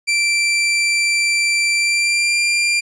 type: tone with pitch glide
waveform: sawtooth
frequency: 2347 to 2383 Hz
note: D7 to D7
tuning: -2 to +25 cents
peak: -11 dBFS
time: 0.07-2.81 s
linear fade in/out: 20 ms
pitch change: +27 cents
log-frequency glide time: 1.74-2.39 s
effects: resampled to 22050 Hz